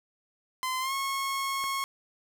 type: tone with pitch glide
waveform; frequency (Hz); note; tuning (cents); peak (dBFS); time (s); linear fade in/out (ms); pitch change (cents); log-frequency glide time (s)
sawtooth; 1030 to 1091.2; C6 to C#6; -28 to -28; -25; 0.63-1.84; 0; +100; 0.8-0.93
type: click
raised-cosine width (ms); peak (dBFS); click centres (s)
0.5; -27; 1.64
effects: none